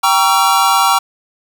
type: chord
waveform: square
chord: G diminished seventh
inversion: none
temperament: just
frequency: 784 / 940.8 / 1128.9 / 1354.7 Hz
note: G5 / Bb5 / Db6 / Fb6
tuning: 0 / +16 / +31 / +47 cents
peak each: -16 dBFS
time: 0.03-0.99 s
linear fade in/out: 10 ms
effects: none